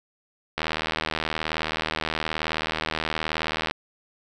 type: click train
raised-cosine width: 0.3 ms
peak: -9 dBFS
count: 248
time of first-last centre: 0.58-3.711 s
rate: 78.9 Hz
effects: none